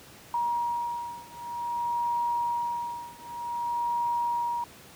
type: beating tone pair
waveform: sine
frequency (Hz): 950 / 950.53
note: A#5 / A#5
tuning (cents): +33 / +33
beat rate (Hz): 0.53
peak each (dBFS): -30 / -31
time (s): 0.34-4.64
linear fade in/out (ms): 2
effects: pink hiss -50 dBFS RMS until 4.95 s + high-pass 80 Hz 12 dB/octave